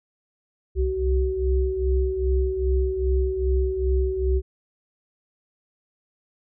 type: tone cluster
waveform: sine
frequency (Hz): 63.7 / 66.2 / 378.2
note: C2 / C2 / F#4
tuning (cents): -46 / +21 / +38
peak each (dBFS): -24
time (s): 0.75-4.42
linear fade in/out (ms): 50
effects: none